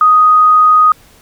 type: tone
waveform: sine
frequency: 1247 Hz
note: D#6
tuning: 3 cents sharp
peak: -4 dBFS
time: 0.01-0.92 s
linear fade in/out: 2 ms
effects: pink hiss -45 dBFS RMS until 1.21 s